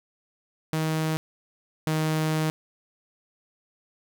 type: tone pair in turn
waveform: sawtooth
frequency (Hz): 158 / 156.73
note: D#3 / D#3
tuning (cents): +27 / +13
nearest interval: unison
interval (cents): 14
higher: first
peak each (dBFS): -20 / -19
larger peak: second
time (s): 0.73-1.17 / 1.87-2.5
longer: second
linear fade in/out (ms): 0
effects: 10-bit